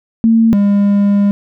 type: tone pair in turn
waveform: sine / triangle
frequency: 226.3 / 202 Hz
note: A3 / G#3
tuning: +49 / -48 cents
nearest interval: major second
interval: 197 cents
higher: first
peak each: -6 dBFS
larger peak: neither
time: 0.24-0.53 / 0.53-1.31 s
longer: second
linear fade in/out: 0 ms
effects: none